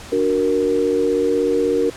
sine chord, D augmented, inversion none, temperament equal, 293.7 / 370 / 466.2 Hz, D4 / F#4 / A#4, 0 / 0 / 0 cents, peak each -22 / -21 / -17 dBFS, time 0.12-1.9 s, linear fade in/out 5 ms, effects pink hiss -37 dBFS RMS until 1.96 s + low-pass 9000 Hz 12 dB/octave

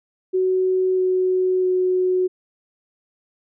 sine tone with pitch steps, 372.6 / 370.2 / 367.9 Hz, F#4 / F#4 / F#4, +12 / +1 / -10 cents, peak -16 dBFS, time 0.33-2.28 s, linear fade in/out 20 ms, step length 650 ms, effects none

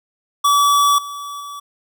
square tone with level steps, 1147 Hz, D6, 41 cents flat, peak -12 / -28 / -30 dBFS, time 0.44-1.6 s, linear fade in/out 10 ms, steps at 0.98 / 1.4 s, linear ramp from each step 5 ms, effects none

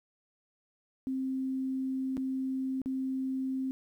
sine tone with dropouts, 263.3 Hz, C4, 11 cents sharp, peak -30 dBFS, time 1.07-3.71 s, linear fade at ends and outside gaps 0 ms, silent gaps 2.169-2.177 / 2.817-2.859 s, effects 11-bit

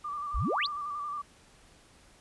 sine tone with vibrato, 1174.7 Hz, D6, in tune, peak -33 dBFS, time 0.04-1.22 s, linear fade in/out 10 ms, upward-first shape square, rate 11 Hz, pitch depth 35 cents each way
sine exponential sweep, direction up, 36.71 to 4990 Hz, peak -27 dBFS, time 0.34-0.67 s, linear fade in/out 10 ms
effects pink hiss -59 dBFS RMS until 2.2 s + resampled to 24000 Hz

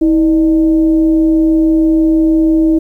sine tone with frequency modulation, 321.1 Hz, E4, 45 cents flat, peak -7 dBFS, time 0.01-2.79 s, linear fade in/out 10 ms, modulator 284 Hz, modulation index 0.32, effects 8-bit

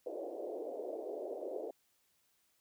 white band-pass noise, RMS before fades -42 dBFS, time 0.06-1.71 s, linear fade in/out 5 ms, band 330 to 630 Hz, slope 48 dB/octave, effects white hiss -75 dBFS RMS until 2.6 s

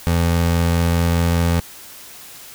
25% pulse tone with pitch glide, 84.6 to 85.09 Hz, E2 to F2, +45 to -45 cents, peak -11 dBFS, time 0.07-1.6 s, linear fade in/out 0 ms, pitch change +10 cents, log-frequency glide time 0.25-1.28 s, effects white hiss -39 dBFS RMS until 2.54 s

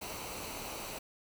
pink noise with comb filter, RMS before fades -42 dBFS, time 0.01-0.99 s, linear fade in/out 10 ms, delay 0.58 ms, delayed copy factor -0.55, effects none

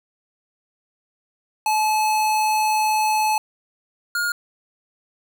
square tone pair in turn, 861 / 1424.4 Hz, A5 / F6, -38 / +34 cents, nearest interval major sixth, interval 872 cents, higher second, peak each -18 / -21 dBFS, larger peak first, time 1.66-3.38 / 4.15-4.32 s, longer first, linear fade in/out 2 ms, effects none

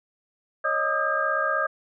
sine tone cluster, 551 / 621 / 1216 / 1272 / 1609 Hz, C#5 / D#5 / D#6 / D#6 / G6, -11 / -3 / -40 / +38 / +45 cents, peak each -31 / -29 / -27 / -30 / -26 dBFS, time 0.64-1.67 s, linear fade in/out 10 ms, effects none

